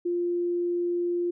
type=tone; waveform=sine; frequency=349.2 Hz; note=F4; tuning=in tune; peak=-24 dBFS; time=0.05-1.31 s; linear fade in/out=10 ms; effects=none